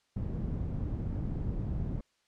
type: low-pass noise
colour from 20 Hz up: white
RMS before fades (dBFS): -34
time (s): 0.16-2.01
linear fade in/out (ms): 5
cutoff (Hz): 130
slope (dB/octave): 12
effects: white hiss -73 dBFS RMS until 2.27 s + low-pass 6000 Hz 12 dB/octave